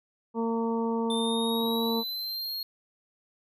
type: harmonic tone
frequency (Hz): 228.6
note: A#3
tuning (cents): -34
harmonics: 1 / 2 / 3 / 4 / 5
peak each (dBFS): -28 / -30 / -43 / -34 / -42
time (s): 0.34-2.04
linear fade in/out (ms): 50
type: linear sweep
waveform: square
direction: up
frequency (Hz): 3561 to 4295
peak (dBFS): -32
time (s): 1.1-2.63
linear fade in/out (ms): 2
effects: none